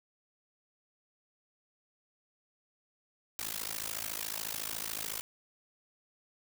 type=noise with amplitude modulation; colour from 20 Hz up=white; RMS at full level=-34 dBFS; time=3.39-5.21 s; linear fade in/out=0 ms; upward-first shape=sine; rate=53.9 Hz; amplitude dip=100%; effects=none